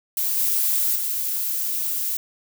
violet noise with level steps, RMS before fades -23 / -21 / -25 dBFS, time 0.17-2.17 s, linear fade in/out 2 ms, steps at 0.37 / 0.95 s, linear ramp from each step 10 ms, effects none

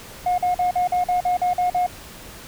sine tone bursts, 720 Hz, F#5, 47 cents flat, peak -15 dBFS, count 10, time 0.26-1.865 s, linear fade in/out 5 ms, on 120 ms, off 45 ms, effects tanh soft clip ceiling -15 dBFS + pink hiss -40 dBFS RMS until 2.47 s

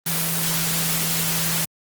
sine tone in noise, 164.81 Hz, E3, in tune, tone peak -27 dBFS, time 0.06-1.65 s, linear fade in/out 5 ms, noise white, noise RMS -23 dBFS, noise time 0.06-1.65 s, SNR -7 dB, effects high-pass 100 Hz 12 dB/octave + Opus 24 kbps

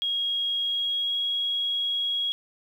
sine tone with pitch glide, 3285 to 3310 Hz, G#7 to G#7, -20 to -6 cents, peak -24 dBFS, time 0.02-2.32 s, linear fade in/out 0 ms, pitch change +14 cents, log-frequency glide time 0.62-1.19 s, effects 9-bit

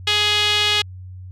sawtooth tone with band-pass filter, 417.5 Hz, G#4, 9 cents sharp, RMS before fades -18 dBFS, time 0.07-0.82 s, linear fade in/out 5 ms, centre 3300 Hz, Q 3.1, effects added 92 Hz sine -33 dBFS peak until 1.31 s

